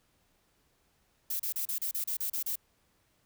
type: noise bursts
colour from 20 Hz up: violet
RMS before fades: -33 dBFS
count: 10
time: 1.3-2.557 s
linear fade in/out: 5 ms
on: 96 ms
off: 33 ms
effects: pink hiss -71 dBFS RMS until 3.25 s